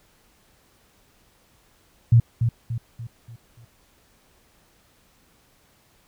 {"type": "tone with echo", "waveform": "sine", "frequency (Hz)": 116.54, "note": "A#2", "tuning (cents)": 0, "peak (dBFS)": -10, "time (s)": [2.12, 2.2], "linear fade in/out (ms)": 5, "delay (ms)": 290, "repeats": 5, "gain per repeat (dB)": -7, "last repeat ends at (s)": 3.65, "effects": ["pink hiss -60 dBFS RMS until 6.07 s"]}